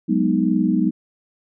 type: chord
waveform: sine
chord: G# minor seventh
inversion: third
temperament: equal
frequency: 185 / 207.7 / 246.9 / 311.1 Hz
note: F#3 / G#3 / B3 / D#4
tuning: 0 / 0 / 0 / 0 cents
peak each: -21 dBFS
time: 0.08-0.91 s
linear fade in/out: 20 ms
effects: none